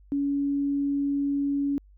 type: tone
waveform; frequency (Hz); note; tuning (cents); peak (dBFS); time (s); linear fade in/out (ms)
sine; 281.9; C#4; +29; -23; 0.12-1.78; 0
effects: added 49 Hz sine -51 dBFS peak until 1.97 s